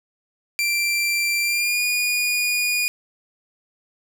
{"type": "tone with pitch glide", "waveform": "sawtooth", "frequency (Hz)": [2357, 2447], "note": ["D7", "D#7"], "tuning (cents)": [6, -29], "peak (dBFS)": -16, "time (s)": [0.59, 2.88], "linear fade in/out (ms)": 0, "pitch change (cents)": 65, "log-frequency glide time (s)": [1.42, 1.83], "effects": []}